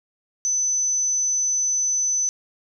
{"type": "tone", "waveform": "sine", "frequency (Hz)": 6040, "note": "F#8", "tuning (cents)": 35, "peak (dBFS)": -19, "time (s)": [0.45, 2.29], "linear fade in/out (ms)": 0, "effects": []}